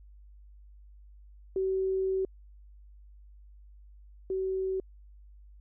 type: tone pair in turn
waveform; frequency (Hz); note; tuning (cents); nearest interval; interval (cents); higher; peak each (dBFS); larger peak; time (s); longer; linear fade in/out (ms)
sine; 380.5 / 379.1; F#4 / F#4; +48 / +42; unison; 6; first; -26 / -28; first; 1.56-2.25 / 4.3-4.8; first; 2
effects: added 50 Hz sine -50 dBFS peak until 5.6 s

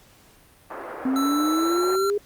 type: band-pass noise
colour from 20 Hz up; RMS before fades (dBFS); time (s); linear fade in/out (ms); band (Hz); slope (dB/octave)
pink; -35; 0.7-1.96; 5; 370 to 1600; 24
type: exponential sweep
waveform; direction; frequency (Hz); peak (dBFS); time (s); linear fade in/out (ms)
sine; up; 256.9 to 415.9; -20; 1.05-2.18; 5
type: tone with pitch glide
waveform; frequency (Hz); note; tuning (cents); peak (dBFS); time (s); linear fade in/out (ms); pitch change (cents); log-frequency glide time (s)
square; 1325 to 1363.8; E6 to F6; +9 to -42; -26; 1.16-2.1; 0; +49; 1.53-1.9
effects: pink hiss -54 dBFS RMS until 2.25 s + Opus 48 kbps

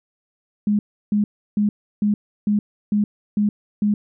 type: tone bursts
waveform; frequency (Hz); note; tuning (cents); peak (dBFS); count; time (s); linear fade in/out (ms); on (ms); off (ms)
sine; 207.7; G#3; 0; -15; 8; 0.67-3.94; 2; 120; 330
effects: none

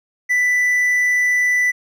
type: tone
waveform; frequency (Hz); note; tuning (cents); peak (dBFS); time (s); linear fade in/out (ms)
triangle; 1983; B6; +7; -12; 0.29-1.72; 20
effects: none

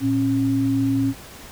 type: tone pair together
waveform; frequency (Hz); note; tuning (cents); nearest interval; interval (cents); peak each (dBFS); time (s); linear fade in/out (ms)
sine; 114.6 / 272.3; A#2 / C#4; -29 / -31; octave + minor third; 1498; -24 / -18; 0-1.14; 50
effects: pink hiss -41 dBFS RMS until 1.51 s

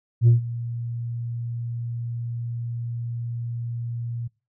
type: tone with ADSR envelope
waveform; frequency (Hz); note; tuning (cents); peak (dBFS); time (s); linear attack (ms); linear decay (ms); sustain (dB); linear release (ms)
sine; 118.1; A#2; +23; -8; 0.21-4.28; 63; 130; -19; 13
effects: noise-tail reverb RT60 0.3 s tail -24 dB re dry + tanh soft clip ceiling -10 dBFS

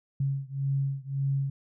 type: beating tone pair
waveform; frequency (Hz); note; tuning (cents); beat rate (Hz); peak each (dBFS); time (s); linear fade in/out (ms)
sine; 136.7 / 138.5; C#3 / C#3; -24 / -1; 1.8; -29 / -30; 0.2-1.5; 5
effects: none

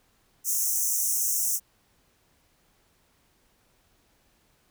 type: high-pass noise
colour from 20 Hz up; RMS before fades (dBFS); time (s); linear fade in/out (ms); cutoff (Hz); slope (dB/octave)
pink; -26; 0.44-1.6; 50; 5700; 96
effects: pink hiss -66 dBFS RMS until 4.7 s

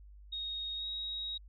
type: tone with pitch glide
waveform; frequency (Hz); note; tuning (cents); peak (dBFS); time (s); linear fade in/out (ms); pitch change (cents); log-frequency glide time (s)
sine; 3740 to 3794; A#7 to A#7; +5 to +30; -36; 0.32-1.38; 10; +25; 0.76-0.86
effects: added 50 Hz sine -51 dBFS peak until 1.48 s

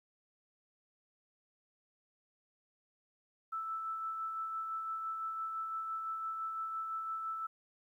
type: tone with tremolo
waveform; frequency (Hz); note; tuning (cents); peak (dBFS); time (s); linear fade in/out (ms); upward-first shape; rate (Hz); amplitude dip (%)
sine; 1318.5; E6; 0; -35; 3.52-7.47; 10; sine; 5.9; 30
effects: 12-bit

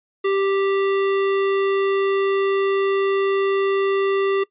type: tone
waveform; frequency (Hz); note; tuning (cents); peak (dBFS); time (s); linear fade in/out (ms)
square; 392; G4; 0; -18; 0.24-4.44; 10
effects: noise-tail reverb RT60 0.1 s tail -21 dB re dry + resampled to 8000 Hz

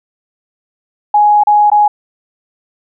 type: tone with dropouts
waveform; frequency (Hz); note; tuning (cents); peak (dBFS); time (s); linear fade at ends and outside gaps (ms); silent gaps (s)
sine; 834; G#5; +7; -5; 1.14-1.88; 5; 1.436-1.47 / 1.701-1.716
effects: none

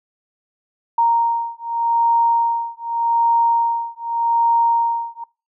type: beating tone pair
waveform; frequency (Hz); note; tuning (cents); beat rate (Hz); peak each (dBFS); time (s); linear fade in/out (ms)
sine; 930 / 930.84; A#5 / A#5; -4 / -3; 0.84; -18 / -18; 0.98-5.24; 5
effects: noise-tail reverb RT60 0.3 s tail -24 dB re dry

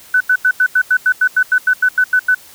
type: tone bursts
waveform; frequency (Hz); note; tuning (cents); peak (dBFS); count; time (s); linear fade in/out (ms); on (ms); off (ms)
sine; 1500; F#6; +23; -8; 15; 0.14-2.347; 5; 65; 88
effects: white hiss -41 dBFS RMS until 2.54 s

